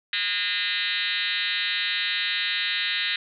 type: tone with frequency modulation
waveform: sine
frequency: 2835 Hz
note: F7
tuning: 25 cents sharp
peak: -23 dBFS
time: 0.13-3.16 s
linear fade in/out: 2 ms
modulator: 200 Hz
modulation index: 6.1
effects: none